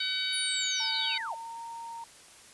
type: harmonic tone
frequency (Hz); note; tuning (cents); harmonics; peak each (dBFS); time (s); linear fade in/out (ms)
755; F#5; +35; 2 / 3 / 4 / 5 / 6; -38 / -37 / -37 / -32 / -35; 0-1.18; 5
type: linear sweep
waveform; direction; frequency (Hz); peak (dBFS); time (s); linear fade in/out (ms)
sine; down; 10060 to 527; -34; 0.32-1.35; 20
type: tone with pitch glide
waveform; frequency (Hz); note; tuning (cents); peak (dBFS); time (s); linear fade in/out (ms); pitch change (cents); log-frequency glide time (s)
sine; 895 to 923.9; A5 to A#5; +29 to -16; -38; 0.8-2.04; 2; +55; 1-1.61
effects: white hiss -53 dBFS RMS until 2.53 s + resampled to 24000 Hz